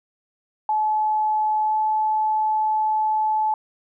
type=tone with pitch glide; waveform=sine; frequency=859 to 864 Hz; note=A5 to A5; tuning=-42 to -32 cents; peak=-18 dBFS; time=0.69-3.54 s; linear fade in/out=2 ms; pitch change=+10 cents; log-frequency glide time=1.63-1.75 s; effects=none